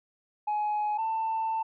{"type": "tone pair in turn", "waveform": "sine", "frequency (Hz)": [841, 891], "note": ["G#5", "A5"], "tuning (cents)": [22, 22], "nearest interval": "minor second", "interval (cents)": 100, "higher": "second", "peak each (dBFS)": [-24, -25], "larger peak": "first", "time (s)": [[0.47, 0.98], [0.98, 1.63]], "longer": "second", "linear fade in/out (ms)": 10, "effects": ["tanh soft clip ceiling -24 dBFS"]}